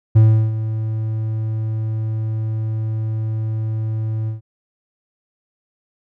triangle tone with ADSR envelope, 110 Hz, A2, in tune, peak -4 dBFS, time 0.15-4.41 s, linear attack 14 ms, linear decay 350 ms, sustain -13 dB, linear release 130 ms, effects none

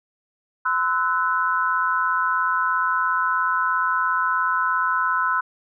sine tone cluster, 1023 / 1309 / 1486 Hz, C6 / E6 / F#6, -39 / -13 / +7 cents, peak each -23 dBFS, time 0.65-5.41 s, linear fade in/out 10 ms, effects none

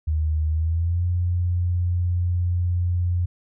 sine tone with pitch glide, 77.78 to 88.32 Hz, D#2 to F2, 0 to +20 cents, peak -19 dBFS, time 0.07-3.26 s, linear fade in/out 10 ms, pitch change +220 cents, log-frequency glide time 0.49-1.04 s, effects none

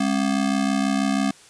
square ring-modulated tone, 237.2 Hz, A#3, 30 cents sharp, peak -17 dBFS, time 0-1.31 s, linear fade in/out 5 ms, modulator 33.1 Hz, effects white hiss -49 dBFS RMS until 1.49 s + resampled to 22050 Hz

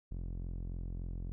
sawtooth tone with low-pass filter, 43.53 Hz, F1, 5 cents flat, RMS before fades -40 dBFS, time 0.11-1.32 s, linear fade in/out 0 ms, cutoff 260 Hz, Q 0.6, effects none

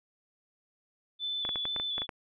sine tone with vibrato, 3480 Hz, A7, 20 cents flat, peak -31 dBFS, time 1.19-2.07 s, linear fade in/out 50 ms, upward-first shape square, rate 2.1 Hz, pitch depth 18 cents each way
clicks, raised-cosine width 0.5 ms, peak -22 dBFS, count 9, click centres 1.451 / 1.491 / 1.558 / 1.654 / 1.763 / 1.799 / 1.981 / 2.019 / 2.092 s
effects none

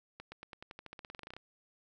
accelerating click train, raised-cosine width 0.3 ms, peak -30 dBFS, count 19, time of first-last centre 0.2-1.366 s, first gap 120 ms, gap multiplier 0.92, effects none

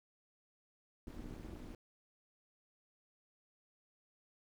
brown noise with amplitude modulation, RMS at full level -44 dBFS, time 1.07-1.75 s, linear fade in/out 2 ms, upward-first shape sine, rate 272 Hz, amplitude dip 100%, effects none

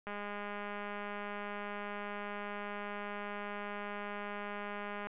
click train, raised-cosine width 0.5 ms, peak -27 dBFS, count 1026, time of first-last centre 0.07-5.07 s, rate 205 Hz, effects resampled to 8000 Hz

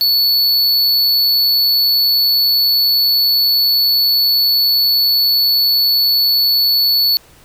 square tone, 4435 Hz, C#8, in tune, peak -11 dBFS, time 0.01-7.17 s, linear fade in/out 0 ms, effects pink hiss -46 dBFS RMS until 7.44 s

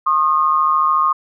sine tone pair together, 1074.2 / 1228 Hz, C6 / D#6, +45 / -23 cents, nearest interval major second, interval 232 cents, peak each -15 dBFS, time 0.06-1.13 s, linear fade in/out 10 ms, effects none

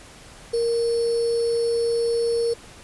sine tone with sample-and-hold, 466.2 Hz, A#4, in tune, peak -19 dBFS, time 0.53-2.54 s, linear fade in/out 10 ms, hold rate 4900 Hz, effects pink hiss -45 dBFS RMS until 2.83 s + resampled to 24000 Hz

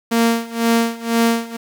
sawtooth tone with tremolo, 230.8 Hz, A#3, 17 cents flat, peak -8 dBFS, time 0.11-1.57 s, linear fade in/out 10 ms, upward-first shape sine, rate 2 Hz, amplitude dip 90%, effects 7-bit

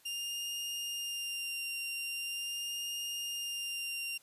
sawtooth tone with vibrato, 2798 Hz, F7, 3 cents sharp, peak -33 dBFS, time 0.05-4.18 s, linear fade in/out 10 ms, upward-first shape sine, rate 0.42 Hz, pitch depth 16 cents each way, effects white hiss -64 dBFS RMS until 4.22 s + resampled to 32000 Hz

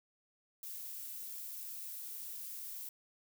violet noise, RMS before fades -45 dBFS, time 0.63-2.89 s, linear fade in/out 2 ms, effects none

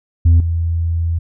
sine tone with level steps, 83.5 Hz, E2, 23 cents sharp, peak -4 / -14 dBFS, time 0.25-1.19 s, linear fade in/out 10 ms, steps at 0.4 s, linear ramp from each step 2 ms, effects tanh soft clip ceiling -5 dBFS

